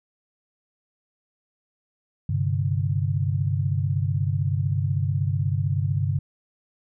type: chord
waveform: sine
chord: G suspended fourth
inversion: none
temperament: equal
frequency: 98 / 130.81 / 146.83 Hz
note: G2 / C3 / D3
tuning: 0 / 0 / 0 cents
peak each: -24 / -26 / -26 dBFS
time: 2.29-6.19 s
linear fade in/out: 5 ms
effects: none

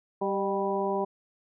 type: harmonic tone with a mistuned harmonic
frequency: 196 Hz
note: G3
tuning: in tune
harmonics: 1 / 2 / 3 / 4 / 5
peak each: -34 / -29 / -33 / -33 / -33 dBFS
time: 0.21-1.05 s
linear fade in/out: 10 ms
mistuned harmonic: 3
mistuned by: +44 cents
effects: none

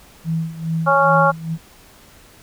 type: tone with tremolo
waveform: sine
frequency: 162.8 Hz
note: E3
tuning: 21 cents flat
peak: -17 dBFS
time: 0.24-1.58 s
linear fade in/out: 50 ms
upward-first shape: sine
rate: 2.4 Hz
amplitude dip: 80%
type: harmonic tone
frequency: 277.2 Hz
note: C#4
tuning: in tune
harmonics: 2 / 3 / 4 / 5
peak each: -17 / -17 / -17 / -17 dBFS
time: 0.86-1.32 s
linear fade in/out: 20 ms
effects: pink hiss -47 dBFS RMS until 2.42 s

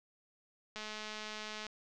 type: click train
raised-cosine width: 0.2 ms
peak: -26 dBFS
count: 195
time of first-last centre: 0.76-1.667 s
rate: 214 Hz
effects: low-pass 7000 Hz 12 dB/octave + 11-bit

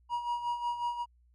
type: tone with tremolo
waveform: triangle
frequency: 957 Hz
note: A#5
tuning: 45 cents sharp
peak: -26 dBFS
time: 0.09-1.06 s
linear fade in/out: 50 ms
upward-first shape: sine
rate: 5.5 Hz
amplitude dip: 65%
effects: added 60 Hz sine -61 dBFS peak until 1.34 s + MP3 48 kbps

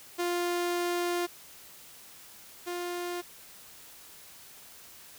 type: tone pair in turn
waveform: sawtooth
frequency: 350.2 / 352 Hz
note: F4 / F4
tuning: +5 / +14 cents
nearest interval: unison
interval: 9 cents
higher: second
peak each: -24 / -29 dBFS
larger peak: first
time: 0.18-1.27 / 2.66-3.22 s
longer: first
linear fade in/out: 20 ms
effects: white hiss -51 dBFS RMS until 5.18 s

